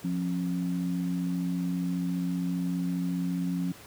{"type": "tone pair together", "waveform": "sine", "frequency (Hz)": [176.4, 271.3], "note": ["F3", "C#4"], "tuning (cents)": [18, -37], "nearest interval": "perfect fifth", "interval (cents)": 745, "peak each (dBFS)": [-28, -32], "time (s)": [0.04, 3.72], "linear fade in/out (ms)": 5, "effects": ["pink hiss -49 dBFS RMS until 3.86 s", "high-pass 80 Hz 12 dB/octave"]}